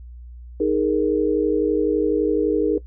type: chord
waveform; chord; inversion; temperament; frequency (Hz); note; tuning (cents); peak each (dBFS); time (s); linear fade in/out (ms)
sine; D# suspended fourth; none; just; 311.1 / 414.8 / 466.7; D#4 / G#4 / A#4; 0 / -2 / +2; -21; 0.6-2.78; 5
effects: noise-tail reverb RT60 0.1 s tail -18 dB re dry + added 60 Hz sine -36 dBFS peak until 2.86 s